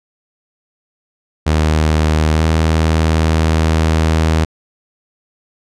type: tone with pitch glide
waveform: sawtooth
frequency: 77.78 to 79.78 Hz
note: D#2 to D#2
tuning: 0 to +44 cents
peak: -7 dBFS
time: 1.46-4.45 s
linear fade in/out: 10 ms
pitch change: +44 cents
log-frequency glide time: 2.34-2.42 s
effects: low-pass 8000 Hz 12 dB/octave